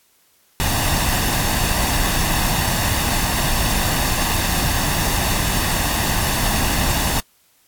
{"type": "noise with comb filter", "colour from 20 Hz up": "pink", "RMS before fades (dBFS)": -19, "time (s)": [0.6, 7.2], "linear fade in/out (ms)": 0, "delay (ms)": 1.1, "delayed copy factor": 0.55, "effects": ["white hiss -58 dBFS RMS until 7.67 s", "AAC 64 kbps"]}